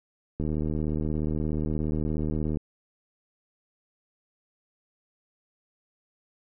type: click train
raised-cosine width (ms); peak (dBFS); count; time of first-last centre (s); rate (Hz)
3; -17; 168; 0.4-2.572; 76.9
effects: none